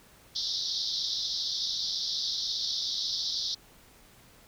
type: band-pass noise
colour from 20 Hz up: pink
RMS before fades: -32 dBFS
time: 0.35-3.55 s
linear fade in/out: 10 ms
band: 3500 to 5600 Hz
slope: 96 dB/octave
effects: pink hiss -57 dBFS RMS until 4.47 s